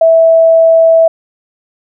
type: tone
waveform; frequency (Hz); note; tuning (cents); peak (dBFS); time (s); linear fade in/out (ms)
sine; 655; E5; -11; -3; 0.01-1.08; 5
effects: none